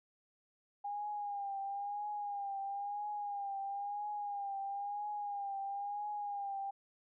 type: tone with vibrato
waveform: sine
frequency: 810 Hz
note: G#5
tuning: 43 cents flat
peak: -37 dBFS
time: 0.84-6.71 s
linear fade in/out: 10 ms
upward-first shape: triangle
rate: 1 Hz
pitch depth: 56 cents each way
effects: none